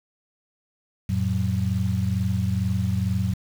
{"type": "tone cluster", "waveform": "sine", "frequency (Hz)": [91, 113.2, 186.4], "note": ["F#2", "A2", "F#3"], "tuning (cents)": [-28, 50, 13], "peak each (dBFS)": [-25, -25, -26], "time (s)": [1.09, 3.34], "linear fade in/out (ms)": 5, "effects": ["7-bit"]}